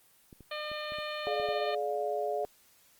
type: clicks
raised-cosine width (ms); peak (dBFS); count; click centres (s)
3; -37; 7; 0.328 / 0.407 / 0.716 / 0.921 / 0.986 / 1.399 / 1.488
type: harmonic tone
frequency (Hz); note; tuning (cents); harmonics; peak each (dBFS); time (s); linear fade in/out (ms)
604; D5; +48; 1 / 2 / 3 / 4 / 5 / 6 / 7; -38 / -41 / -43 / -44 / -45 / -46 / -46; 0.51-1.75; 5
type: chord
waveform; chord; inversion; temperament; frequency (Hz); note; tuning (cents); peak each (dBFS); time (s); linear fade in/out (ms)
sine; D diminished; second; just; 422.9 / 587.3 / 704.8; Ab4 / D5 / F5; +31 / 0 / +16; -34; 1.27-2.45; 0
effects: white hiss -63 dBFS RMS until 2.99 s + Opus 24 kbps